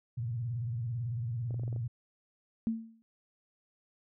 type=tone with vibrato; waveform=sine; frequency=117.9 Hz; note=A#2; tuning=20 cents sharp; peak=-32 dBFS; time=0.17-1.88 s; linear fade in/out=10 ms; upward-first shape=square; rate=18 Hz; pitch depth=110 cents each way
type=clicks; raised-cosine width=2 ms; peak=-33 dBFS; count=7; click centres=1.508 / 1.543 / 1.596 / 1.635 / 1.679 / 1.728 / 1.762 s
type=tone with exponential decay; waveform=sine; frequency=225.5 Hz; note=A3; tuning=43 cents sharp; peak=-25 dBFS; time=2.67-3.02 s; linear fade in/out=0 ms; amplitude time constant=74 ms
effects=none